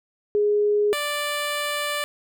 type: tone pair in turn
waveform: sine / 10% pulse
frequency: 415.3 / 587.3 Hz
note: G#4 / D5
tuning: 0 / 0 cents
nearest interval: tritone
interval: 600 cents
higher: second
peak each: -17 / -16 dBFS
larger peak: second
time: 0.35-0.93 / 0.93-2.04 s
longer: second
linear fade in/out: 0 ms
effects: none